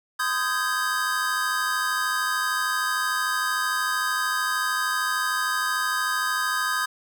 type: chord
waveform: square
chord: Ab major seventh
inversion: first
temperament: equal with one note detuned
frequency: 1022.6 / 1244.5 / 1568 / 1661.2 Hz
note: C6 / Eb6 / G6 / Ab6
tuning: -40 / 0 / 0 / 0 cents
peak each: -32 / -28 / -29 / -30 dBFS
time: 0.19-6.86 s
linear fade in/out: 10 ms
effects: none